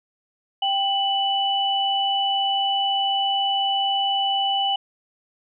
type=tone pair together; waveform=sine; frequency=787.7 / 2974 Hz; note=G5 / F#7; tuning=+8 / +8 cents; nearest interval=octave + major seventh; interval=2300 cents; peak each=-22 dBFS; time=0.62-4.76 s; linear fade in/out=5 ms; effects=none